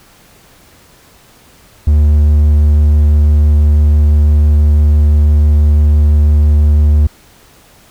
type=tone; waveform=triangle; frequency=74.5 Hz; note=D2; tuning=25 cents sharp; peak=-3 dBFS; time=1.87-7.07 s; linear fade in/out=5 ms; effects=pink hiss -44 dBFS RMS until 7.9 s